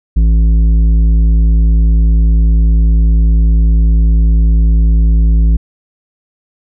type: tone with tanh clipping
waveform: sine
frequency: 55 Hz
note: A1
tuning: in tune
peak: -7 dBFS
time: 0.16-5.57 s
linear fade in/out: 10 ms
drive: 9 dB
effects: none